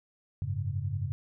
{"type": "chord", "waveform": "sine", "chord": "F# suspended second", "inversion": "none", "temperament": "equal", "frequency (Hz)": [92.5, 103.83, 138.59], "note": ["F#2", "G#2", "C#3"], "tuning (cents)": [0, 0, 0], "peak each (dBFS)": [-34, -33, -35], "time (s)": [0.42, 1.12], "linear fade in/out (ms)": 0, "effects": []}